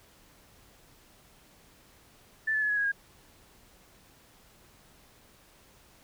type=tone with pitch steps; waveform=sine; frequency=1760 / 1732.8 / 1706 / 1679.6 / 1653.6 / 1628 Hz; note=A6 / A6 / G#6 / G#6 / G#6 / G#6; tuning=0 / -27 / +46 / +19 / -8 / -35 cents; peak=-25 dBFS; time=2.47-2.92 s; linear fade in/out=10 ms; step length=75 ms; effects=pink hiss -59 dBFS RMS until 6.03 s